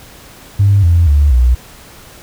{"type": "tone with pitch steps", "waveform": "sine", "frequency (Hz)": [100, 85.07, 72.36, 61.56], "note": ["G2", "F2", "D2", "B1"], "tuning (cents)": [35, -45, -25, -5], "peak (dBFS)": -5, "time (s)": [0.59, 1.55], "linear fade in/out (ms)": 10, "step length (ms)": 240, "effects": ["tanh soft clip ceiling -1 dBFS", "pink hiss -38 dBFS RMS until 2.22 s"]}